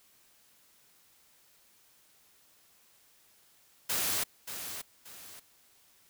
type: noise with echo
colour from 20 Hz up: white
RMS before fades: -31 dBFS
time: 3.89-4.24 s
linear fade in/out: 10 ms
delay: 580 ms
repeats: 2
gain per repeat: -9 dB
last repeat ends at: 5.4 s
effects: white hiss -64 dBFS RMS until 6.09 s